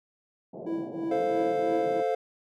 white band-pass noise, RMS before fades -40 dBFS, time 0.53-2.03 s, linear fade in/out 10 ms, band 130 to 690 Hz, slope 48 dB/octave
triangle tone with tremolo, 329.6 Hz, E4, in tune, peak -25 dBFS, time 0.66-2.01 s, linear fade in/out 10 ms, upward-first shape triangle, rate 3 Hz, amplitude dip 85%
triangle chord, F major, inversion first, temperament equal, 440 / 523.3 / 698.5 Hz, A4 / C5 / F5, 0 / 0 / 0 cents, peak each -27 dBFS, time 1.11-2.15 s, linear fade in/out 5 ms
effects none

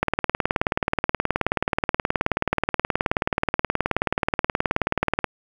click train, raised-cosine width 0.5 ms, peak -4 dBFS, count 99, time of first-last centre 0.03-5.243 s, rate 18.8 Hz, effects 7-bit

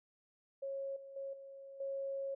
sine tone with level steps, 547 Hz, C#5, 23 cents flat, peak -38 / -49 / -40 / -49 / -37 dBFS, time 0.62-2.35 s, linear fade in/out 10 ms, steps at 0.96 / 1.16 / 1.33 / 1.8 s, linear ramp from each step 5 ms, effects none

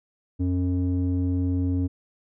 square tone with low-pass filter, 90.5 Hz, F#2, 38 cents flat, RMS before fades -24 dBFS, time 0.39-1.88 s, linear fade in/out 20 ms, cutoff 300 Hz, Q 2.7, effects none

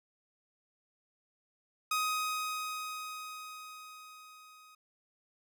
sawtooth tone with level ramp, 1255 Hz, D#6, 15 cents sharp, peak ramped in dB -25 to -52 dBFS, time 1.91-4.75 s, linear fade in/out 5 ms, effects none

